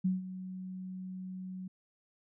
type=tone with ADSR envelope; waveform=sine; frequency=185.8 Hz; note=F#3; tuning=7 cents sharp; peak=-25 dBFS; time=0.04-1.68 s; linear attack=13 ms; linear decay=160 ms; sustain=-14 dB; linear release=7 ms; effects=none